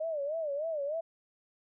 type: tone with vibrato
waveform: sine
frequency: 607 Hz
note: D#5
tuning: 43 cents flat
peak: -31 dBFS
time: 0-1.01 s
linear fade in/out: 10 ms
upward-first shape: sine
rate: 3.3 Hz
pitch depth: 150 cents each way
effects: none